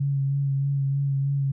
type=tone with vibrato; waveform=sine; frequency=138.59 Hz; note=C#3; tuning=in tune; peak=-21 dBFS; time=0-1.52 s; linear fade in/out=10 ms; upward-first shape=sine; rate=3.2 Hz; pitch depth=22 cents each way; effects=none